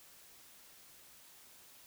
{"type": "silence", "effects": ["white hiss -59 dBFS RMS until 1.86 s"]}